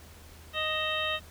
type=harmonic tone with a mistuned harmonic; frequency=622.3 Hz; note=D#5; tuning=in tune; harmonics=1 / 2 / 3 / 4 / 5 / 6; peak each=-35 / -35 / -35 / -35 / -35 / -35 dBFS; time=0.53-1.2 s; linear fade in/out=50 ms; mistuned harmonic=4; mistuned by=+110 cents; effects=added 79 Hz sine -50 dBFS peak until 1.3 s + pink hiss -53 dBFS RMS until 1.3 s